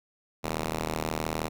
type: ring-modulated tone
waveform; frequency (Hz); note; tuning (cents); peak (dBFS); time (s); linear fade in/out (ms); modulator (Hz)
5% pulse; 79; D#2; +27; -15; 0.43-1.49; 20; 181
effects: none